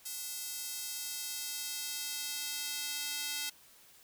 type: tone with high-pass filter sweep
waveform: square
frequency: 291.5 Hz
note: D4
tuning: 13 cents flat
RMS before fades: -39 dBFS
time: 0.05-3.5 s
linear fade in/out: 10 ms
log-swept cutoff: 6900 to 3300 Hz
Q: 0.79
effects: white hiss -60 dBFS RMS until 4.03 s